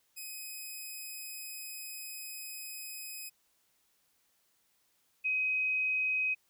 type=tone pair in turn; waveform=5% pulse / sine; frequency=2525 / 2525 Hz; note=D#7 / D#7; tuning=+25 / +25 cents; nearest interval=unison; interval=0 cents; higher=neither; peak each=-32 / -28 dBFS; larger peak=second; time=0.16-3.3 / 5.24-6.35 s; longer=first; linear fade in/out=20 ms; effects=white hiss -73 dBFS RMS until 6.49 s